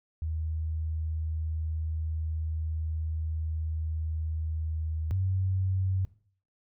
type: tone pair in turn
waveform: sine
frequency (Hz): 79.2 / 94.19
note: D#2 / F#2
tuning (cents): +31 / +31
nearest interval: minor third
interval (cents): 300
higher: second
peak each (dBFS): -29 / -25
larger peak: second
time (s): 0.22-5.11 / 5.11-6.05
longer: first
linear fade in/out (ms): 0
effects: noise-tail reverb RT60 0.5 s tail -18 dB re dry